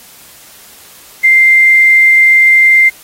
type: tone with quantisation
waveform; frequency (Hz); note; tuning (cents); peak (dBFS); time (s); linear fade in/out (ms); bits
sine; 2093; C7; 0; -3; 1.23-2.9; 20; 5
effects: white hiss -38 dBFS RMS until 3.03 s + AAC 48 kbps